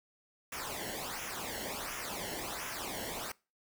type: noise with flanger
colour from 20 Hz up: pink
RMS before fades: -40 dBFS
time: 0.52-3.32 s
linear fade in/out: 5 ms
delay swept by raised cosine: 0.23 to 0.83 ms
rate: 1.4 Hz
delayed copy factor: -0.75
effects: noise-tail reverb RT60 0.3 s tail -23 dB re dry